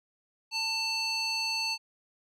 square tone with band-pass filter, 890 Hz, A5, 20 cents sharp, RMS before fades -31 dBFS, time 0.51-1.78 s, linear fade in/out 50 ms, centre 3900 Hz, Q 4.3, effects none

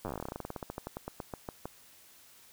slowing click train, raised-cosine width 1 ms, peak -23 dBFS, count 30, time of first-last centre 0.05-1.656 s, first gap 9 ms, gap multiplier 1.11, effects white hiss -58 dBFS RMS until 2.52 s

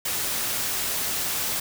white noise, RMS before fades -27 dBFS, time 0.05-1.6 s, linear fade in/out 5 ms, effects none

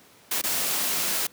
white noise with dropouts, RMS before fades -26 dBFS, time 0.31-1.27 s, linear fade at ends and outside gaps 5 ms, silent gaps 0.416-0.437 s, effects pink hiss -54 dBFS RMS until 1.32 s + high-pass 150 Hz 12 dB/octave

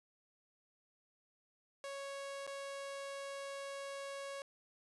sawtooth tone with dropouts, 554 Hz, C#5, 1 cent flat, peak -39 dBFS, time 1.84-4.42 s, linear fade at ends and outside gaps 1 ms, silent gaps 2.467-2.475 s, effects resampled to 24000 Hz

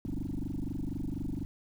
sine tone with frequency modulation, 146.83 Hz, D3, in tune, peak -31 dBFS, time 0.05-1.45 s, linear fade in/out 0 ms, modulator 24.1 Hz, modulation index 6.8, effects tanh soft clip ceiling -29 dBFS + 10-bit

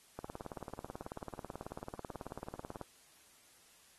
click train, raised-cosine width 1 ms, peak -29 dBFS, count 49, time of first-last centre 0.19-2.813 s, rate 18.3 Hz, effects white hiss -64 dBFS RMS until 3.98 s + AAC 32 kbps

